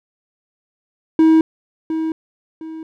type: tone with echo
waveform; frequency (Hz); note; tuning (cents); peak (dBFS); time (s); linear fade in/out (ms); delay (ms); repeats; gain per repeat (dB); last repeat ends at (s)
triangle; 320; D#4; +49; -6; 1.19-1.41; 2; 710; 2; -10; 2.83
effects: none